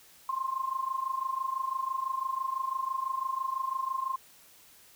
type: tone with amplitude modulation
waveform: sine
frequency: 1057 Hz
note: C6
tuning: 17 cents sharp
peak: -26 dBFS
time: 0.29-4.16 s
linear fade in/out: 2 ms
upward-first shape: sine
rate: 26 Hz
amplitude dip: 80%
effects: white hiss -57 dBFS RMS until 4.95 s